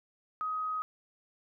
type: tone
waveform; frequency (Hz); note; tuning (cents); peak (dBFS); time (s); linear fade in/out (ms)
sine; 1259; D#6; +20; -31; 0.41-0.82; 0
effects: none